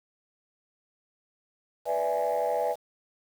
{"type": "chord", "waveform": "sine", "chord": "E dominant seventh", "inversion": "second", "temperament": "equal", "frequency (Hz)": [493.9, 587.3, 659.3, 830.6], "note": ["B4", "D5", "E5", "G#5"], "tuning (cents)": [0, 0, 0, 0], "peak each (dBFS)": -29, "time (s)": [1.85, 2.76], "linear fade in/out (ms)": 50, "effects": ["tanh soft clip ceiling -19 dBFS", "8-bit"]}